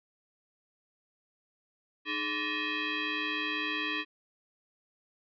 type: tone with frequency modulation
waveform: sine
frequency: 305.1 Hz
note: D#4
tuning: 34 cents flat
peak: -30 dBFS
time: 2.05-4.05 s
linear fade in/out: 50 ms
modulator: 726 Hz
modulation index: 4.3
effects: none